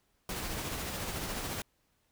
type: noise with tremolo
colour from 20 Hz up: pink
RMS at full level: -36 dBFS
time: 0.29-1.62 s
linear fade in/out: 2 ms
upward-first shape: sine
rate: 14 Hz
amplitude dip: 30%
effects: pink hiss -74 dBFS RMS until 2.11 s